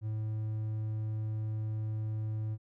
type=tone; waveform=triangle; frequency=108.6 Hz; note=A2; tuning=22 cents flat; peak=-30 dBFS; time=0.01-2.58 s; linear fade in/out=50 ms; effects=none